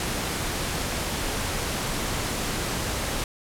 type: noise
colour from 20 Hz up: pink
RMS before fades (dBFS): -28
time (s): 0-3.24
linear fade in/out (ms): 2
effects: low-pass 12000 Hz 12 dB/octave